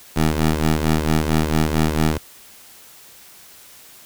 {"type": "ring-modulated tone", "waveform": "15% pulse", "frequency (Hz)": 77.78, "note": "D#2", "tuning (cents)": 0, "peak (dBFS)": -7, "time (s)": [0.16, 2.18], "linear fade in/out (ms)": 5, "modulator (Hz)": 80, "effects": ["white hiss -45 dBFS RMS until 4.05 s"]}